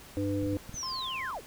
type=harmonic tone; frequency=100 Hz; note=G2; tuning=35 cents sharp; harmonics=1 / 3 / 5; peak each=-33 / -30 / -35 dBFS; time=0.17-0.57 s; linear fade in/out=0 ms
type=clicks; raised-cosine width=5 ms; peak=-30 dBFS; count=5; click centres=0.426 / 0.467 / 0.531 / 0.694 / 0.743 s
type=linear sweep; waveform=sine; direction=down; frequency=6450 to 243.8 Hz; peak=-34 dBFS; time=0.73-1.42 s; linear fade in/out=50 ms
type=tone; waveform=triangle; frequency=1046.5 Hz; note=C6; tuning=in tune; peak=-35 dBFS; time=0.83-1.31 s; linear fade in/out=0 ms
effects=pink hiss -50 dBFS RMS until 1.46 s